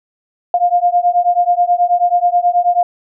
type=beating tone pair; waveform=sine; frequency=701 / 710.3 Hz; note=F5 / F5; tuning=+6 / +29 cents; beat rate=9.3 Hz; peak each=-13 dBFS; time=0.54-2.83 s; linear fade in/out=2 ms; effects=none